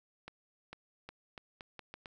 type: accelerating click train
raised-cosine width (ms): 0.3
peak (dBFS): -29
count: 8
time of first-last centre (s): 0.28-2.058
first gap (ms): 450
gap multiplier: 0.8
effects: 11-bit